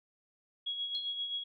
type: tone with tremolo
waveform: sine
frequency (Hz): 3322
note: G#7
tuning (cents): 0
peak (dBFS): -32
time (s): 0.66-1.44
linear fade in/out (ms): 10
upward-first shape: sine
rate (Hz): 7.6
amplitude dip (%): 50
type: tone with exponential decay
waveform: sine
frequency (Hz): 4186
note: C8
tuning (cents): 0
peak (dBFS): -36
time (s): 0.95-1.14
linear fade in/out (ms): 0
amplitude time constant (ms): 41
effects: none